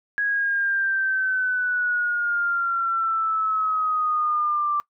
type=exponential sweep; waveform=sine; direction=down; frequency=1661.2 to 1174.7 Hz; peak=-20 dBFS; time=0.18-4.8 s; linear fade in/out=0 ms; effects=noise-tail reverb RT60 0.1 s tail -21 dB re dry